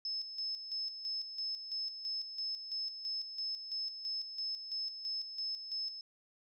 sine tone with tremolo, 5220 Hz, E8, 18 cents flat, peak -35 dBFS, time 0.05-6.01 s, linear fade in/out 2 ms, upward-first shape square, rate 3 Hz, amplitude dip 60%, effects none

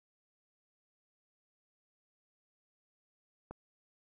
click, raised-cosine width 1 ms, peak -30 dBFS, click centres 3.51 s, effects none

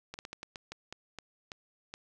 slowing click train, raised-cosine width 0.2 ms, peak -24 dBFS, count 11, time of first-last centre 0.14-1.939 s, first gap 49 ms, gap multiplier 1.27, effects none

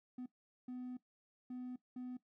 triangle tone bursts at uneven times, 250.6 Hz, B3, 25 cents sharp, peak -40 dBFS, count 4, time 0.18-0.26 / 0.68-0.97 / 1.5-1.76 / 1.96-2.17 s, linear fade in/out 5 ms, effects noise-tail reverb RT60 0.1 s tail -17 dB re dry + tanh soft clip ceiling -37 dBFS

